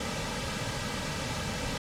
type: noise with comb filter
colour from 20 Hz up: pink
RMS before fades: -33 dBFS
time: 0-1.78 s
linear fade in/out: 5 ms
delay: 2.8 ms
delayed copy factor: -0.6
effects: low-pass 7000 Hz 12 dB/octave